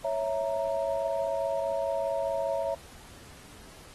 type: chord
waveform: sine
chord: A# diminished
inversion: first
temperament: equal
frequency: 554.4 / 659.3 / 932.3 Hz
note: C#5 / E5 / A#5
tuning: 0 / 0 / 0 cents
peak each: -30 / -30 / -36 dBFS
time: 0.04-2.75 s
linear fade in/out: 10 ms
effects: pink hiss -51 dBFS RMS until 3.94 s + AAC 32 kbps